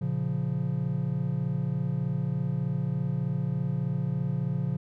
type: chord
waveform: triangle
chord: Bb minor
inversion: none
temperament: just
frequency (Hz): 116.54 / 139.85 / 174.81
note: Bb2 / Db3 / F3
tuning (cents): 0 / +16 / +2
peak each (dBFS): -31 / -27 / -29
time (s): 0.01-4.77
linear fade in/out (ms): 10
effects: none